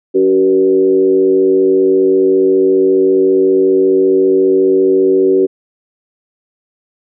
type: tone with frequency modulation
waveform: sine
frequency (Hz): 380.1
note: F#4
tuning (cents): +47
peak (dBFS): -7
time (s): 0.14-5.47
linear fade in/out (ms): 20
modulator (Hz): 94.7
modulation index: 0.76
effects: none